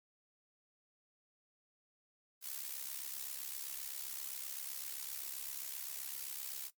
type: noise with amplitude modulation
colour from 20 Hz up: blue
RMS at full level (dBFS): -40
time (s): 2.41-6.71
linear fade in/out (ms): 50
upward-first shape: sine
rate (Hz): 67.7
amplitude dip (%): 75
effects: noise-tail reverb RT60 0.1 s tail -17 dB re dry + MP3 96 kbps